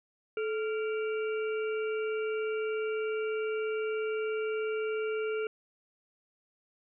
harmonic tone with a mistuned harmonic, 462.8 Hz, A#4, 13 cents flat, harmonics 1 / 3 / 5 / 6, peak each -30 / -40 / -44 / -46 dBFS, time 0.37-5.47 s, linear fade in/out 2 ms, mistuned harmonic 1, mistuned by -110 cents, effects none

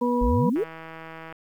harmonic tone, 243.6 Hz, B3, 24 cents flat, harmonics 1 / 2 / 4, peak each -23 / -25 / -27 dBFS, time 0.01-0.5 s, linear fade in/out 10 ms
sine exponential sweep, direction up, 41.2 to 491.5 Hz, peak -21 dBFS, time 0.21-0.64 s, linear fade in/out 10 ms
click train, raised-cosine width 0.5 ms, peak -25 dBFS, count 125, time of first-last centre 0.56-1.325 s, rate 162 Hz
effects 9-bit

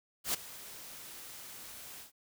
white noise with ADSR envelope, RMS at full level -30 dBFS, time 0.24-2.12 s, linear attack 99 ms, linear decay 11 ms, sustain -18 dB, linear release 120 ms, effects none

